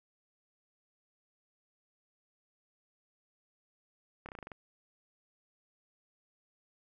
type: slowing click train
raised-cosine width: 0.5 ms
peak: -29 dBFS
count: 8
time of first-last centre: 4.26-4.518 s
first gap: 28 ms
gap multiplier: 1.09
effects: none